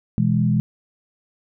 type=chord; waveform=sine; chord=E major; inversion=second; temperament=equal; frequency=123.47 / 164.81 / 207.7 Hz; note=B2 / E3 / G#3; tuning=0 / 0 / 0 cents; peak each=-20 dBFS; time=0.18-0.6 s; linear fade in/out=0 ms; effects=none